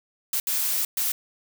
blue noise bursts at uneven times, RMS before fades -25 dBFS, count 3, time 0.33-0.4 / 0.47-0.85 / 0.97-1.12 s, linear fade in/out 2 ms, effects none

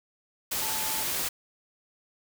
sine tone in noise, 874 Hz, A5, 12 cents flat, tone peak -38 dBFS, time 0.61-1.03 s, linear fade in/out 10 ms, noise white, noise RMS -30 dBFS, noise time 0.51-1.29 s, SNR -11 dB, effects none

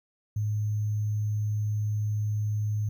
sine tone with sample-and-hold, 105.8 Hz, G#2, 33 cents sharp, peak -25 dBFS, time 0.36-2.89 s, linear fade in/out 5 ms, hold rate 6300 Hz, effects none

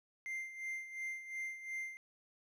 triangle tone with tremolo, 2093 Hz, C7, in tune, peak -36 dBFS, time 0.26-1.97 s, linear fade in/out 0 ms, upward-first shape sine, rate 2.8 Hz, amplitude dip 70%, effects none

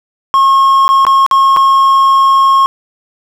triangle tone with dropouts, 1083 Hz, C#6, 41 cents flat, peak -3 dBFS, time 0.34-2.66 s, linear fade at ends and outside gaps 0 ms, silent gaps 0.88-0.89 / 1.051-1.067 / 1.264-1.312 / 1.564-1.57 s, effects none

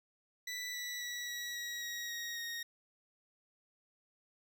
20% pulse tone with pitch steps, 1975.5 / 1959.6 / 1943.8 / 1928.2 / 1912.6 / 1897.2 / 1881.9 / 1866.8 Hz, B6 / B6 / B6 / B6 / A#6 / A#6 / A#6 / A#6, 0 / -14 / -28 / -42 / +44 / +30 / +16 / +2 cents, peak -34 dBFS, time 0.47-2.63 s, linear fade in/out 5 ms, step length 270 ms, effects none

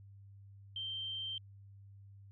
sine tone, 3136 Hz, G7, in tune, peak -38 dBFS, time 0.76-1.38 s, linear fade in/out 2 ms, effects added 99 Hz sine -53 dBFS peak until 2.31 s

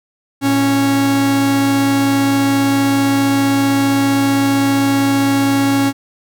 45% pulse tone pair together, 113.54 / 276.2 Hz, A#2 / C#4, -45 / -6 cents, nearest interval octave + minor third, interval 1539 cents, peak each -22 / -12 dBFS, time 0.41-5.93 s, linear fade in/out 50 ms, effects none

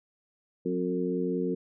harmonic tone with a mistuned harmonic, 90.5 Hz, F#2, 38 cents flat, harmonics 2 / 3 / 4 / 5, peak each -32 / -32 / -32 / -32 dBFS, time 0.65-1.55 s, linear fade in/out 10 ms, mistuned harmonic 3, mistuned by -34 cents, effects none

